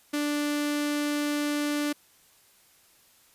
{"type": "tone with notch filter", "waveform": "sawtooth", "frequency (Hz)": 293.7, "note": "D4", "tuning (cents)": 0, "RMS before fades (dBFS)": -28, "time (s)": [0.13, 1.93], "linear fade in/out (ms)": 10, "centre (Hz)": 780, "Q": 1.5, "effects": ["white hiss -60 dBFS RMS until 3.34 s", "resampled to 32000 Hz"]}